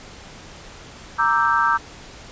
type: chord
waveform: sine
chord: E half-diminished seventh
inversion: second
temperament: equal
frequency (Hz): 932.3 / 1174.7 / 1318.5 / 1568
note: Bb5 / D6 / E6 / G6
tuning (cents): 0 / 0 / 0 / 0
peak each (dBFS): -21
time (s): 1.18-1.78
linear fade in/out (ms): 20
effects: pink hiss -41 dBFS RMS until 2.31 s + resampled to 16000 Hz